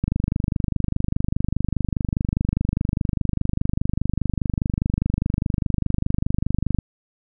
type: click train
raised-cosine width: 5 ms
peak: -8 dBFS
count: 169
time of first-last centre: 0.04-6.787 s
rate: 24.9 Hz
effects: none